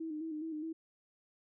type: tone with vibrato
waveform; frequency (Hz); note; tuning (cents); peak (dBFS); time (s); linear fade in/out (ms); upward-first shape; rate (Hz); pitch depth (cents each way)
sine; 314.3; D#4; +18; -37; 0-0.73; 10; square; 4.8; 51
effects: none